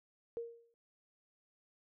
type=tone with exponential decay; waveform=sine; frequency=466.2 Hz; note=A#4; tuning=in tune; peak=-35 dBFS; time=0.37-0.74 s; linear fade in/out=0 ms; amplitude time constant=79 ms; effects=none